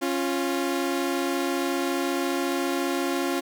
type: tone pair together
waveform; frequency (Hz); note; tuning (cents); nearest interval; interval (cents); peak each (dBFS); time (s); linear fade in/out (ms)
sawtooth; 274.7 / 349.2; C#4 / F4; -16 / 0; major third; 416; -23; 0.01-3.41; 20
effects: none